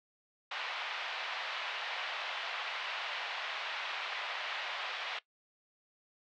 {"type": "band-pass noise", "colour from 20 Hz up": "white", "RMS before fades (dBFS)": -39, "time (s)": [0.51, 5.19], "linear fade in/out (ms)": 5, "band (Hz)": [640, 3400], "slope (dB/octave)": 24, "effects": ["noise-tail reverb RT60 0.1 s tail -19 dB re dry", "low-pass 6000 Hz 12 dB/octave"]}